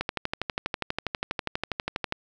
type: click train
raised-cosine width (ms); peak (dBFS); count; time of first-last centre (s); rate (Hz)
0.3; -11; 27; 0.01-2.124; 12.3
effects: none